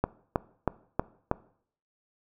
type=click train; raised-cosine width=1 ms; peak=-10 dBFS; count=5; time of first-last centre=0.04-1.314 s; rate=3.14 Hz; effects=noise-tail reverb RT60 0.6 s tail -20 dB re dry